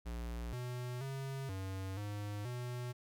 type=tone with pitch steps; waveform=square; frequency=58.7 / 123.8 / 135.5 / 95.4 / 103.3 / 123.1 Hz; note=A#1 / B2 / C#3 / G2 / G#2 / B2; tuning=+13 / +5 / -39 / -47 / -9 / -5 cents; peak=-40 dBFS; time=0.05-2.93 s; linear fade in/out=20 ms; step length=480 ms; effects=none